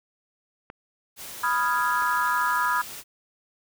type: clicks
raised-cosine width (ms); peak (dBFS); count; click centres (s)
0.5; -24; 2; 0.701 / 2.022
type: noise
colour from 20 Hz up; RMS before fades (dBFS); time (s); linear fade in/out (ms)
white; -39; 1.16-3.04; 50
type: chord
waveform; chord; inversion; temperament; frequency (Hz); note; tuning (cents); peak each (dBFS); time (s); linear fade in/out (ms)
sine; F half-diminished seventh; second; equal; 987.8 / 1244.5 / 1396.9 / 1661.2; Cb6 / Eb6 / F6 / Ab6; 0 / 0 / 0 / 0; -25 / -27 / -28 / -28; 1.43-2.82; 10
effects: none